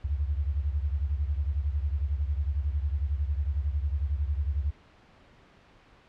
sine beating tone pair, 69.3 / 80.3 Hz, C#2 / E2, 0 / -45 cents, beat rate 11 Hz, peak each -27 / -31 dBFS, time 0.04-4.71 s, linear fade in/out 10 ms, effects pink hiss -57 dBFS RMS until 6.08 s + low-pass 3000 Hz 12 dB/octave

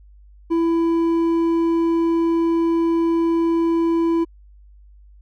sine tone with hard clipping, 332.6 Hz, E4, 16 cents sharp, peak -17 dBFS, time 0.5-4.25 s, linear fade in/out 20 ms, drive 5 dB, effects added 50 Hz sine -44 dBFS peak until 5.21 s

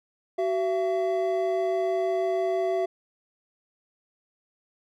triangle tone pair together, 377.7 / 673 Hz, F#4 / E5, +36 / +36 cents, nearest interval minor seventh, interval 1000 cents, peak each -24 dBFS, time 0.38-2.86 s, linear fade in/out 10 ms, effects none

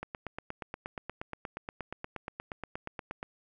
click train, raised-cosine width 0.5 ms, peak -22 dBFS, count 28, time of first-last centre 0.03-3.229 s, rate 8.44 Hz, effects none

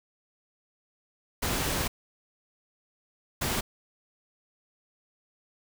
pink noise bursts at uneven times, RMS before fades -29 dBFS, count 2, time 1.42-1.88 / 3.41-3.61 s, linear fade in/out 10 ms, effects none

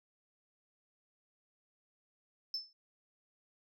sine tone with exponential decay, 5274 Hz, E8, in tune, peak -30 dBFS, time 2.54-2.73 s, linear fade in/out 2 ms, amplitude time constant 40 ms, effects tanh soft clip ceiling -31 dBFS

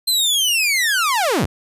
sawtooth linear sweep, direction down, 4164 to 47.33 Hz, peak -12 dBFS, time 0.07-1.46 s, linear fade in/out 10 ms, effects resampled to 32000 Hz

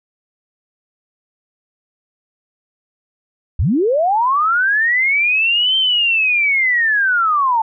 sine linear two-way sweep, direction up then down, 51.3 to 3136 to 867 Hz, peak -12 dBFS, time 3.59-7.62 s, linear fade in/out 5 ms, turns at 5.77 s, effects none

